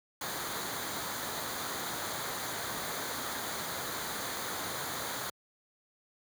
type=noise with comb filter; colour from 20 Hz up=pink; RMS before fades=-37 dBFS; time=0.21-5.3 s; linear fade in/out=5 ms; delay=0.37 ms; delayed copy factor=-0.6; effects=high-pass 100 Hz 12 dB/octave

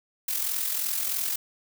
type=noise with amplitude modulation; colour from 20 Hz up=blue; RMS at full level=-26 dBFS; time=0.28-1.36 s; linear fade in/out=5 ms; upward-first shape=sine; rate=43.1 Hz; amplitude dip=55%; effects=none

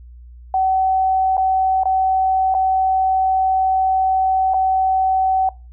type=tone with dropouts; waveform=sine; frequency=759 Hz; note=F#5; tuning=44 cents sharp; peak=-14 dBFS; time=0.54-5.49 s; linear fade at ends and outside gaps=2 ms; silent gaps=1.369-1.378 / 1.835-1.855 / 2.542-2.548 / 4.537-4.542 s; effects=noise-tail reverb RT60 0.3 s tail -22 dB re dry + added 60 Hz sine -37 dBFS peak until 5.72 s

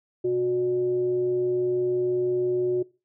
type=tone with frequency modulation; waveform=sine; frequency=365 Hz; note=F#4; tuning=24 cents flat; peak=-21 dBFS; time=0.24-2.83 s; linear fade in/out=10 ms; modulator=236 Hz; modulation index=0.28; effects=noise-tail reverb RT60 0.3 s tail -21 dB re dry

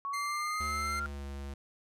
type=exponential sweep; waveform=sine; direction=up; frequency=1106 to 1396.9 Hz; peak=-33 dBFS; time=0.05-1.06 s; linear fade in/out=0 ms
type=tone; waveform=sawtooth; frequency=2097 Hz; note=C7; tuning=3 cents sharp; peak=-33 dBFS; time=0.13-1 s; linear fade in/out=10 ms
type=tone with pitch glide; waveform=square; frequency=73.8 to 69.66 Hz; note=D2 to C#2; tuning=+9 to +9 cents; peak=-39 dBFS; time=0.6-1.54 s; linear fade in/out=5 ms; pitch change=-100 cents; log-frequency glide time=0.81-1.25 s
effects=low-pass 12000 Hz 12 dB/octave

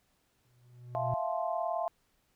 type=tone with exponential growth; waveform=triangle; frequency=122.5 Hz; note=B2; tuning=14 cents flat; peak=-28 dBFS; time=0.45-1.14 s; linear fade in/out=0 ms; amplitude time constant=150 ms
type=chord; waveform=sine; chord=F major seventh; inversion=third; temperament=equal with one note detuned; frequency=659.3 / 698.5 / 869.9 / 1046.5 Hz; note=E5 / F5 / A5 / C6; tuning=0 / 0 / -20 / 0 cents; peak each=-34 / -34 / -39 / -39 dBFS; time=0.95-1.88 s; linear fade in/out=0 ms
effects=pink hiss -73 dBFS RMS until 2.35 s

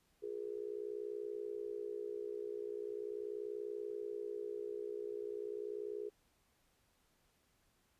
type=tone with amplitude modulation; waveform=sine; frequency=415.3 Hz; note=G#4; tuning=in tune; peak=-36 dBFS; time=0.22-6.1 s; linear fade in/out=20 ms; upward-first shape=sine; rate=60.4 Hz; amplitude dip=90%; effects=pink hiss -75 dBFS RMS until 7.99 s + resampled to 32000 Hz

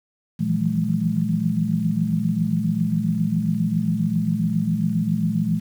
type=tone cluster; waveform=sine; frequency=115.9 / 162.6 / 170 / 187.7 / 212.9 Hz; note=A#2 / E3 / F3 / F#3 / G#3; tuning=-10 / -23 / -46 / +25 / +43 cents; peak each=-29 / -25 / -24 / -29 / -23 dBFS; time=0.39-5.6 s; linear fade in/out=20 ms; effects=8-bit

